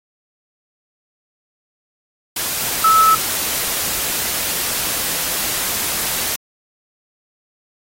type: tone in noise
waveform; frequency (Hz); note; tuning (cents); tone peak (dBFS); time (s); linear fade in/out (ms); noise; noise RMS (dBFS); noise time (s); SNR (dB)
sine; 1302; E6; -22; -9; 2.84-3.15; 5; white; -21; 2.36-6.36; +9
effects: AAC 48 kbps